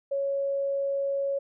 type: tone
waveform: sine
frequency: 554.4 Hz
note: C#5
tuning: in tune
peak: -25 dBFS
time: 0.11-1.39 s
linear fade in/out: 10 ms
effects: none